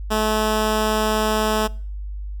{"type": "tone", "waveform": "10% pulse", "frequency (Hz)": 216, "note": "A3", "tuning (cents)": -32, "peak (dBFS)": -10, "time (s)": [0.1, 1.68], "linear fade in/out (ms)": 20, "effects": ["noise-tail reverb RT60 0.5 s tail -24 dB re dry", "added 50 Hz sine -27 dBFS peak until 2.4 s"]}